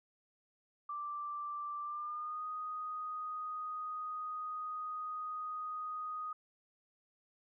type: tone with pitch glide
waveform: sine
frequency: 1174.7 to 1244.6 Hz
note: D6 to D#6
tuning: 0 to 0 cents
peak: -38 dBFS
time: 0.89-6.33 s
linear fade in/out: 5 ms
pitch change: +100 cents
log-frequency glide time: 1.82-2.45 s
effects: none